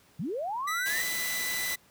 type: linear sweep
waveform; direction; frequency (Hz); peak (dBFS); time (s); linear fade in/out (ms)
sine; up; 129.6 to 1927; -30; 0.19-1.02; 5
type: tone with pitch glide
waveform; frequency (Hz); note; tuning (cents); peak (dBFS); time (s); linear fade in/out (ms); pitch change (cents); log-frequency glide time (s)
sawtooth; 1973 to 1991.3; B6 to B6; -2 to +14; -28; 0.67-1.76; 10; +16; 0.82-0.95
type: noise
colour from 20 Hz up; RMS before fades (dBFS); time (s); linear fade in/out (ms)
white; -35; 0.85-1.76; 20
effects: pink hiss -61 dBFS RMS until 1.9 s + high-pass 80 Hz 12 dB/octave